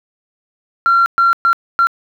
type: tone bursts at uneven times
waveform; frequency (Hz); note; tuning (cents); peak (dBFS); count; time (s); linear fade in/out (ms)
sine; 1371; F6; -32; -7; 4; 0.86-1.06 / 1.18-1.33 / 1.45-1.53 / 1.79-1.87; 0
effects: tanh soft clip ceiling -5 dBFS + 8-bit